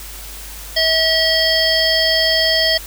harmonic tone, 645 Hz, E5, 38 cents flat, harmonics 1 / 3 / 5 / 7 / 8, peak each -19 / -19 / -19 / -19 / -19 dBFS, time 0.76-2.78 s, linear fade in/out 10 ms, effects added 50 Hz sine -34 dBFS peak until 2.86 s + white hiss -34 dBFS RMS until 2.86 s

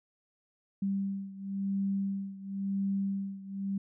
sine beating tone pair, 196 / 196.96 Hz, G3 / G3, 0 / +8 cents, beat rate 0.96 Hz, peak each -32 / -35 dBFS, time 0.82-3.78 s, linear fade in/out 5 ms, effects none

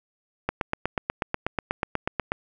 click train, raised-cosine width 0.5 ms, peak -9 dBFS, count 16, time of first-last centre 0.49-2.319 s, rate 8.2 Hz, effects none

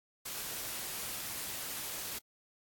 white noise, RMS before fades -40 dBFS, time 0.25-2.19 s, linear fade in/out 10 ms, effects AAC 64 kbps

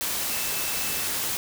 sine tone in noise, 2637 Hz, E7, in tune, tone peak -38 dBFS, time 0.3-1.07 s, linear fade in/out 0 ms, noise white, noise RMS -28 dBFS, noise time 0.01-1.37 s, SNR -13 dB, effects none

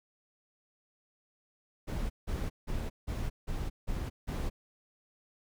brown noise bursts, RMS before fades -34 dBFS, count 7, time 1.87-4.5 s, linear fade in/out 20 ms, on 230 ms, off 170 ms, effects none

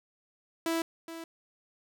sawtooth tone with echo, 329.6 Hz, E4, in tune, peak -24 dBFS, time 0.66-0.82 s, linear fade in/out 2 ms, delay 420 ms, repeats 1, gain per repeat -12 dB, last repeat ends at 1.24 s, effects none

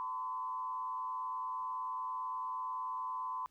sine tone with frequency modulation, 1018 Hz, C6, 48 cents flat, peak -36 dBFS, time 0-3.46 s, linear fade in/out 0 ms, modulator 109 Hz, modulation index 0.72, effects pink hiss -75 dBFS RMS until 3.5 s

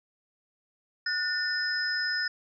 sine tone cluster, 1461 / 1796 / 5100 Hz, F#6 / A6 / D#8, -22 / +35 / +42 cents, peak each -31 dBFS, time 1.06-2.28 s, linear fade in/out 5 ms, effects none

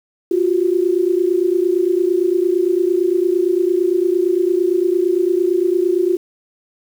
sine tone pair together, 349.4 / 378.2 Hz, F4 / F#4, +1 / +38 cents, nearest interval minor second, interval 137 cents, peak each -15 / -17 dBFS, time 0.31-6.17 s, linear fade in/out 5 ms, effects 7-bit

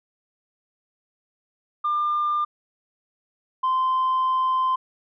sine tone pair in turn, 1199 / 1036.8 Hz, D6 / C6, +36 / -16 cents, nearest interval minor third, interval 252 cents, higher first, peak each -19 / -17 dBFS, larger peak second, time 1.84-2.45 / 3.63-4.76 s, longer second, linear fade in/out 10 ms, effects tanh soft clip ceiling -17 dBFS

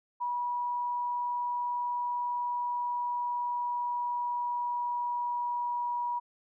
sine tone with pitch glide, 971 to 964.8 Hz, B5 to B5, -30 to -41 cents, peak -29 dBFS, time 0.2-6.2 s, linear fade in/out 20 ms, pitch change -11 cents, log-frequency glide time 2.24-6.07 s, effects none

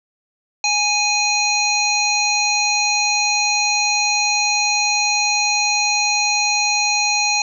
harmonic tone, 830 Hz, G#5, 1 cent flat, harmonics 1 / 3 / 5 / 7 / 8, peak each -22 / -19 / -21 / -27 / -24 dBFS, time 0.64-7.42 s, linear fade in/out 2 ms, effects none

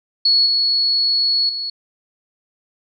sine tone with level steps, 4374 Hz, C#8, 24 cents flat, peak -11 / -14 / -22 dBFS, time 0.25-1.7 s, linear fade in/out 5 ms, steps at 0.46 / 1.49 s, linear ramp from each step 2 ms, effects none

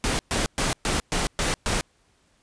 pink noise bursts, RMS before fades -24 dBFS, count 7, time 0.04-1.81 s, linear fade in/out 0 ms, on 150 ms, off 120 ms, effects pink hiss -64 dBFS RMS until 2.42 s + resampled to 22050 Hz

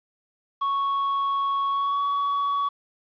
triangle tone with pitch glide, 1108.7 to 1128.7 Hz, C#6 to C#6, 0 to +31 cents, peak -20 dBFS, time 0.61-2.69 s, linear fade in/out 10 ms, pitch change +31 cents, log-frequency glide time 1.7-2.03 s, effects resampled to 11025 Hz + 9-bit

